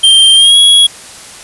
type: tone with pitch glide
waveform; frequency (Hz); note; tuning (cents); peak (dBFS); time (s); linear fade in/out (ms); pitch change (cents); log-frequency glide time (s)
square; 3163 to 3330; G7 to G#7; +15 to +4; -3; 0.03-0.87; 10; +89; 0.35-0.57
effects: white hiss -31 dBFS RMS until 1.43 s + resampled to 24000 Hz